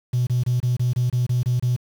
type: tone bursts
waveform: triangle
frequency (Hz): 123.47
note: B2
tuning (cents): 0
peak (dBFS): -14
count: 10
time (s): 0.13-1.764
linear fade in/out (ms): 10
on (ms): 140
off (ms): 26
effects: tanh soft clip ceiling -14 dBFS + 7-bit